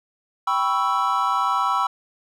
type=chord; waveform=triangle; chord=C# half-diminished seventh; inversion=second; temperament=equal; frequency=784 / 987.8 / 1108.7 / 1318.5 Hz; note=G5 / B5 / C#6 / E6; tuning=0 / 0 / 0 / 0 cents; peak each=-25 / -22 / -23 / -21 dBFS; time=0.47-1.87 s; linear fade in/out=5 ms; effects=none